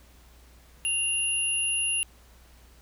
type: tone pair together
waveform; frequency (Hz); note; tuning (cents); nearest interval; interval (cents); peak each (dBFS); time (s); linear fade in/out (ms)
sine; 2787 / 10522; F7 / E9; -4 / -4; octave + major seventh; 2300; -27; 0.85-2.03; 0
effects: added 60 Hz sine -53 dBFS peak until 2.81 s + pink hiss -58 dBFS RMS until 2.81 s